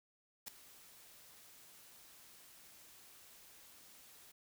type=noise with ADSR envelope; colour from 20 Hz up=white; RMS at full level=-42 dBFS; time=0.46-4.32 s; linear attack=21 ms; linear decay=3 ms; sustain=-18 dB; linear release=10 ms; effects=none